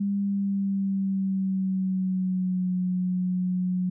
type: tone with pitch glide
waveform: sine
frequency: 200 to 182.34 Hz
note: G3 to F#3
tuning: +35 to -25 cents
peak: -23 dBFS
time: 0-3.9 s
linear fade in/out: 10 ms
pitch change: -160 cents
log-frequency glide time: 0.2-2.73 s
effects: none